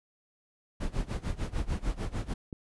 brown noise with tremolo, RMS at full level -29 dBFS, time 0.8-2.34 s, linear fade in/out 10 ms, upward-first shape sine, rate 6.7 Hz, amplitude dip 90%
click, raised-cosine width 3 ms, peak -26 dBFS, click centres 2.528 s
effects resampled to 24000 Hz

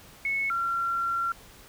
sine tone pair in turn, 2200 / 1369.2 Hz, C#7 / F6, -14 / -35 cents, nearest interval minor sixth, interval 821 cents, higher first, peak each -25 / -25 dBFS, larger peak neither, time 0.25-0.5 / 0.5-1.32 s, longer second, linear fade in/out 2 ms, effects pink hiss -51 dBFS RMS until 1.68 s

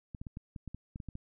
clicks, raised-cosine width 5 ms, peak -29 dBFS, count 11, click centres 0.148 / 0.215 / 0.268 / 0.371 / 0.562 / 0.677 / 0.746 / 0.959 / 1.002 / 1.087 / 1.154 s, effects none

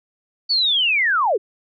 sine linear sweep, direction down, 4567 to 342.3 Hz, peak -15 dBFS, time 0.49-1.38 s, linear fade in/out 20 ms, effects none

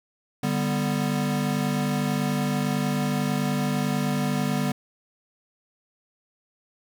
square chord, G major, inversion second, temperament equal, 146.83 / 196 / 246.9 Hz, D3 / G3 / B3, 0 / 0 / 0 cents, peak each -28 dBFS, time 0.43-4.72 s, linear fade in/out 5 ms, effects 8-bit

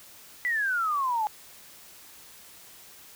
sine exponential sweep, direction down, 2000 to 830.6 Hz, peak -24 dBFS, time 0.45-1.27 s, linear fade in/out 0 ms, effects white hiss -50 dBFS RMS until 3.15 s

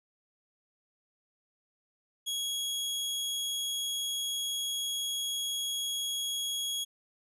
sawtooth tone, 3322 Hz, G#7, in tune, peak -28 dBFS, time 2.26-6.85 s, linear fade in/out 20 ms, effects resampled to 32000 Hz

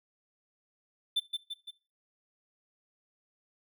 triangle tone with echo, 3539 Hz, A7, 9 cents sharp, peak -23 dBFS, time 1.16-1.2 s, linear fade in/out 10 ms, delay 170 ms, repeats 3, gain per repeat -5 dB, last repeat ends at 1.71 s, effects noise-tail reverb RT60 0.3 s tail -17 dB re dry

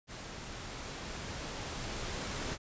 pink noise with level ramp, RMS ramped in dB -45 to -37 dBFS, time 0.07-2.58 s, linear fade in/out 50 ms, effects resampled to 16000 Hz

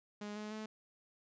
sawtooth tone with pitch steps, 207.7 / 211.9 / 216.3 Hz, G#3 / G#3 / A3, 0 / +35 / -29 cents, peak -38 dBFS, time 0.21-0.66 s, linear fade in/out 5 ms, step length 150 ms, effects resampled to 16000 Hz

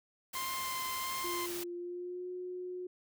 white noise, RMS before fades -42 dBFS, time 0.33-1.64 s, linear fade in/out 10 ms
sawtooth tone with vibrato, 1046.5 Hz, C6, in tune, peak -33 dBFS, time 0.35-1.46 s, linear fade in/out 2 ms, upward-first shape sine, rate 1.5 Hz, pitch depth 13 cents each way
sine tone with pitch glide, 349.2 to 362.6 Hz, F4 to F#4, 0 to -35 cents, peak -38 dBFS, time 1.24-2.87 s, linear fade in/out 5 ms, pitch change +65 cents, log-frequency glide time 1.75-2.29 s
effects none

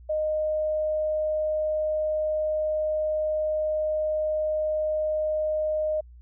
sine tone, 617 Hz, D#5, 15 cents flat, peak -23 dBFS, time 0.09-6.01 s, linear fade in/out 10 ms, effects added 60 Hz sine -45 dBFS peak until 6.21 s

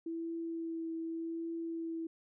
sine tone with vibrato, 329.6 Hz, E4, in tune, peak -36 dBFS, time 0.06-2.07 s, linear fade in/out 5 ms, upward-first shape triangle, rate 0.85 Hz, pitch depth 16 cents each way, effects none

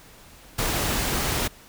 pink noise, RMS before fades -25 dBFS, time 0.58-1.48 s, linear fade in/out 10 ms, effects pink hiss -49 dBFS RMS until 1.68 s

